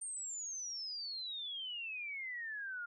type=exponential sweep; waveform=sine; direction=down; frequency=8900 to 1396.9 Hz; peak=-40 dBFS; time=0.01-2.86 s; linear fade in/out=10 ms; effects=none